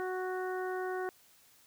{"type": "harmonic tone", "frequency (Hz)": 370, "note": "F#4", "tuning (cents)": 0, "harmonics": [1, 2, 3, 4, 5], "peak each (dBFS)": [-35, -40, -45, -43, -48], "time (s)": [0, 1.09], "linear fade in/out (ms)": 0, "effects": ["white hiss -63 dBFS RMS until 1.66 s"]}